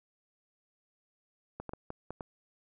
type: clicks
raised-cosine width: 1 ms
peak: -25 dBFS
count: 6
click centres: 1.6 / 1.693 / 1.735 / 1.904 / 2.106 / 2.208 s
effects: none